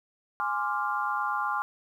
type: chord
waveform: sine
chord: D half-diminished seventh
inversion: second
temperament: equal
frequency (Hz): 830.6 / 1046.5 / 1174.7 / 1396.9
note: Ab5 / C6 / D6 / F6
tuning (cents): 0 / 0 / 0 / 0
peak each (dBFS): -32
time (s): 0.4-1.62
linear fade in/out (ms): 0
effects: 10-bit